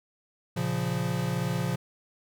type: chord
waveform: square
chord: Bb minor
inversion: none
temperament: equal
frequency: 116.54 / 138.59 / 174.61 Hz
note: Bb2 / Db3 / F3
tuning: 0 / 0 / 0 cents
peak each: -33 / -32 / -31 dBFS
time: 0.56-1.76 s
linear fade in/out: 10 ms
effects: none